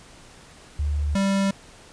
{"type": "tone pair in turn", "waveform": ["sine", "square"], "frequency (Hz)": [73.42, 196.01], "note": ["D2", "G3"], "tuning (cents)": [0, 0], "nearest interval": "octave + perfect fourth", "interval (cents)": 1700, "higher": "second", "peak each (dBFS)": [-21, -20], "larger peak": "second", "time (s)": [[0.79, 1.15], [1.15, 1.51]], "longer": "neither", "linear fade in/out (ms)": 5, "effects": ["pink hiss -48 dBFS RMS until 1.92 s", "resampled to 22050 Hz"]}